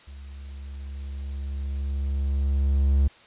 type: tone with level ramp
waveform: triangle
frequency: 69.1 Hz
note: C#2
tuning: 5 cents flat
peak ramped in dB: -37 to -14 dBFS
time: 0.07-3.08 s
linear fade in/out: 10 ms
effects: white hiss -52 dBFS RMS until 3.26 s + resampled to 8000 Hz